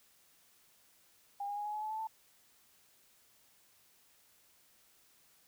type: tone with pitch steps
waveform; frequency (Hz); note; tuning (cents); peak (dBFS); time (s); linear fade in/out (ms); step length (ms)
sine; 806 / 816.8 / 827.7 / 838.8 / 850 / 861.4 / 872.9 / 884.6; G5 / G#5 / G#5 / G#5 / G#5 / A5 / A5 / A5; +48 / -29 / -6 / +17 / +40 / -37 / -14 / +9; -36; 1.4-2.072; 5; 84
effects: white hiss -67 dBFS RMS until 5.47 s